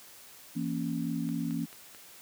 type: chord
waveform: sine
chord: A# diminished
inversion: second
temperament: equal with one note detuned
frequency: 167.69 / 233.1 / 277.2 Hz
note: E3 / A#3 / C#4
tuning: +30 / 0 / 0 cents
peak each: -34 dBFS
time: 0.55-1.66 s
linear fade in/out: 20 ms
type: click train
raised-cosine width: 0.3 ms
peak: -33 dBFS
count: 4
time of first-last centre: 1.29-1.948 s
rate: 4.56 Hz
effects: white hiss -52 dBFS RMS until 2.21 s + high-pass 80 Hz 12 dB/octave